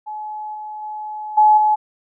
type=tone with level steps; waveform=sine; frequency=852 Hz; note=G#5; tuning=44 cents sharp; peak=-26 / -28 / -26 / -8 / -12 dBFS; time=0.06-1.76 s; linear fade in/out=20 ms; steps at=0.54 / 0.82 / 1.37 / 1.57 s; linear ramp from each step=10 ms; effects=none